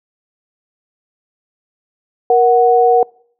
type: tone pair together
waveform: sine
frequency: 471.4 / 740 Hz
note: A#4 / F#5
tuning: +19 / 0 cents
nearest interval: minor sixth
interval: 781 cents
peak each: -10 dBFS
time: 2.3-3.03 s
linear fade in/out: 2 ms
effects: noise-tail reverb RT60 0.6 s tail -26 dB re dry